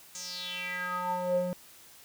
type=tone with band-pass filter sweep; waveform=square; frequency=180 Hz; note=F#3; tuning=47 cents flat; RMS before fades=-33 dBFS; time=0.15-1.53 s; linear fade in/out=0 ms; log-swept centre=6800 to 370 Hz; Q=5.3; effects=white hiss -54 dBFS RMS until 2.04 s